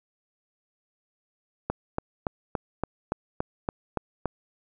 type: click train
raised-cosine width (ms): 1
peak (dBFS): -12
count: 10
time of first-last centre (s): 1.7-4.257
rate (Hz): 3.52
effects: none